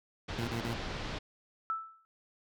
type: low-pass noise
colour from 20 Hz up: pink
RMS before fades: -39 dBFS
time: 0.28-1.19 s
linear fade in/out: 10 ms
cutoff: 4900 Hz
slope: 24 dB/octave
type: tone bursts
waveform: 20% pulse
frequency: 116.54 Hz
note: A#2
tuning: in tune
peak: -29 dBFS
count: 3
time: 0.38-0.739 s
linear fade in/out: 5 ms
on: 97 ms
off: 34 ms
type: tone with exponential decay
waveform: sine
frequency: 1318.5 Hz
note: E6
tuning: in tune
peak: -28 dBFS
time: 1.7-2.05 s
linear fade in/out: 0 ms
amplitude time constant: 75 ms
effects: none